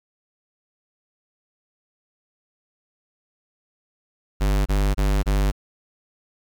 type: tone bursts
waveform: square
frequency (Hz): 49.64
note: G1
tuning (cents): +22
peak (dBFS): -18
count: 4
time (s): 4.4-5.518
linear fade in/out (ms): 20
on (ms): 260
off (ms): 26
effects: 9-bit